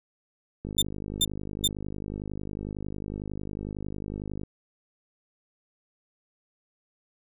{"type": "click train", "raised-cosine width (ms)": 3, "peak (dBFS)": -22, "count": 194, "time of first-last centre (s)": [0.65, 4.434], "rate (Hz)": 51}
{"type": "tone bursts", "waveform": "sawtooth", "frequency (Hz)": 3587, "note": "A7", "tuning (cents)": 33, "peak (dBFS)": -17, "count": 3, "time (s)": [0.78, 1.677], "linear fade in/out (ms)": 5, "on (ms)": 39, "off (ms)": 390}
{"effects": []}